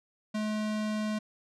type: tone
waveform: square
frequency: 213.8 Hz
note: A3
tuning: 49 cents flat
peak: -30 dBFS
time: 0.34-1.19 s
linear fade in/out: 10 ms
effects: low-pass 7000 Hz 12 dB/octave